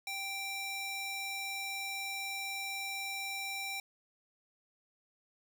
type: tone with high-pass filter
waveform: square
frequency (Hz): 784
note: G5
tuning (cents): 0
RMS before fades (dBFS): -39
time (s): 0.07-3.8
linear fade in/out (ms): 2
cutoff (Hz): 1800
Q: 1.2
effects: none